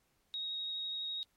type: tone with vibrato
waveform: sine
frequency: 3769 Hz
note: A#7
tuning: 18 cents sharp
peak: -36 dBFS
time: 0.34-1.23 s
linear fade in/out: 0 ms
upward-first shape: triangle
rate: 12 Hz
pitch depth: 12 cents each way
effects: pink hiss -75 dBFS RMS until 1.36 s + MP3 64 kbps